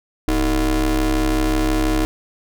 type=ring-modulated tone; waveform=40% pulse; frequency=138.59 Hz; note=C#3; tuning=in tune; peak=-12 dBFS; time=0.28-2.05 s; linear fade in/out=0 ms; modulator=175 Hz; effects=none